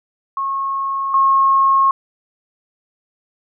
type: tone pair in turn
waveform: sine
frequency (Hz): 1090 / 1084.5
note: C#6 / C#6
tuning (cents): -29 / -38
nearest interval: unison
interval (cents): 9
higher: first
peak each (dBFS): -18 / -10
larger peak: second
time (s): 0.37-1.14 / 1.14-1.91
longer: neither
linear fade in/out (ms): 2
effects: none